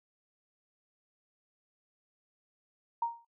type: tone with exponential decay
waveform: sine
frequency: 932.3 Hz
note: A#5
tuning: in tune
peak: -25 dBFS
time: 3.02-3.25 s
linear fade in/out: 5 ms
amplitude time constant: 49 ms
effects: noise-tail reverb RT60 0.1 s tail -19 dB re dry